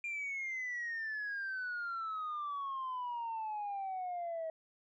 sine exponential sweep, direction down, 2402 to 638 Hz, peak -35 dBFS, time 0.04-4.5 s, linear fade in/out 2 ms, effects tanh soft clip ceiling -34 dBFS

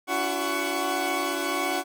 20% pulse tone cluster, 286.5 / 338.1 / 372.6 / 744 / 1115 Hz, D4 / E4 / F#4 / F#5 / C#6, -43 / +44 / +12 / +9 / +10 cents, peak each -27 dBFS, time 0.07-1.84 s, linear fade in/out 50 ms, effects none

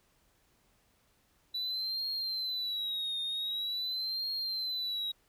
sine tone with vibrato, 3951 Hz, B7, in tune, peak -30 dBFS, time 1.54-5.12 s, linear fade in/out 10 ms, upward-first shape triangle, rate 0.45 Hz, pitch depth 130 cents each way, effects tanh soft clip ceiling -31 dBFS + pink hiss -70 dBFS RMS until 5.28 s

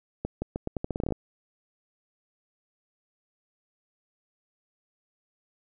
accelerating click train, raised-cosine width 2 ms, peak -16 dBFS, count 14, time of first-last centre 0.25-1.123 s, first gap 170 ms, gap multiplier 0.82, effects none

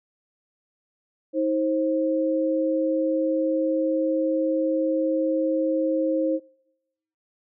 sine tone pair together, 317.4 / 530 Hz, D#4 / C5, +35 / +22 cents, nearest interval major sixth, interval 887 cents, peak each -23 dBFS, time 1.33-6.4 s, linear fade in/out 50 ms, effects noise-tail reverb RT60 0.9 s tail -25 dB re dry

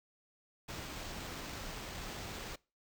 pink noise with sample-and-hold, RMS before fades -44 dBFS, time 0.68-2.56 s, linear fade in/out 10 ms, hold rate 11025 Hz, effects noise-tail reverb RT60 0.3 s tail -23 dB re dry

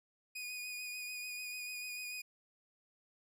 sawtooth tone with vibrato, 2472 Hz, D#7, 12 cents flat, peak -38 dBFS, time 0.35-2.22 s, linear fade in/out 10 ms, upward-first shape sine, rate 6.8 Hz, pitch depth 20 cents each way, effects none

